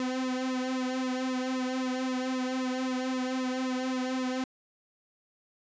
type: tone with flanger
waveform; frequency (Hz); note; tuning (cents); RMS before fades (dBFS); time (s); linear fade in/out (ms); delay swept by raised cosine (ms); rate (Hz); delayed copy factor
sawtooth; 256.7; C4; -33; -31; 0-4.44; 2; 1.3 to 3.1; 3.8; -0.9
effects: resampled to 16000 Hz